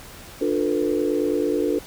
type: chord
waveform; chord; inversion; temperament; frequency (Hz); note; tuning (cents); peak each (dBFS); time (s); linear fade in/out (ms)
sine; B half-diminished seventh; first; just; 296.3 / 355.6 / 444.5 / 493.9; D4 / F4 / A4 / B4; +15 / +31 / +18 / 0; -24 / -25 / -24 / -27; 0.41-1.79; 5
effects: pink hiss -42 dBFS RMS until 1.86 s